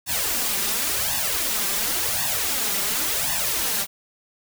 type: noise with flanger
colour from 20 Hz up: white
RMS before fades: -24 dBFS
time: 0.06-3.87 s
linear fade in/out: 50 ms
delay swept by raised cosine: 1.1 to 5.1 ms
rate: 0.92 Hz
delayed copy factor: +0.9
effects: none